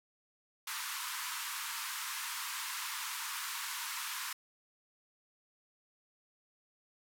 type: band-pass noise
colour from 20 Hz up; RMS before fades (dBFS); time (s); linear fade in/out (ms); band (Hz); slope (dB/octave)
pink; -40; 0.67-4.33; 5; 920 to 16000; 96
effects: none